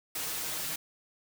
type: noise with comb filter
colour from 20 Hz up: white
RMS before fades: -35 dBFS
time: 0.15-0.76 s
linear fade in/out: 5 ms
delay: 6.4 ms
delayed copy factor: +0.6
effects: none